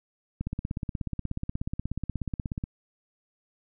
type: click train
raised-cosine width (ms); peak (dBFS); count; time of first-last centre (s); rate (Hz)
5; -18; 38; 0.41-2.639; 16.6
effects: none